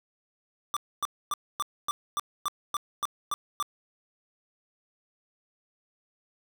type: tone bursts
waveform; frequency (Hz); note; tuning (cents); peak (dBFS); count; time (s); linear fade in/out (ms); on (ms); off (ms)
square; 1178; D6; +5; -27; 11; 0.74-3.626; 0; 26; 260
effects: none